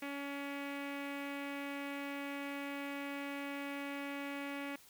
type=tone with low-pass filter; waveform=sawtooth; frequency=281.6 Hz; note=C#4; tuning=27 cents sharp; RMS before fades=-42 dBFS; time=0.02-4.76 s; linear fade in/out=5 ms; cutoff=2400 Hz; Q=3.1; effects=white hiss -61 dBFS RMS until 4.89 s